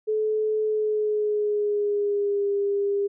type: tone with pitch glide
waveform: sine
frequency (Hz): 431.2 to 402.3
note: A4 to G4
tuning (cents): -35 to +45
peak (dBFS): -21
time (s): 0.07-3.08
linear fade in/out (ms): 20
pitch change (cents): -120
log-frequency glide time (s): 0.63-2.49
effects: none